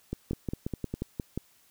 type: two click trains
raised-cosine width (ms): 3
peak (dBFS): -19 / -18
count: 5 / 7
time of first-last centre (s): 0.13-0.94 / 0.31-1.376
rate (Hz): 4.94 / 5.63
effects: white hiss -63 dBFS RMS until 1.7 s